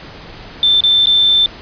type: tone with dropouts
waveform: sine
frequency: 3551 Hz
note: A7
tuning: 15 cents sharp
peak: -8 dBFS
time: 0.63-1.46 s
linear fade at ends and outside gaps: 1 ms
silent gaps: 0.806-0.837 / 1.058-1.07 s
effects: pink hiss -34 dBFS RMS until 1.61 s + resampled to 11025 Hz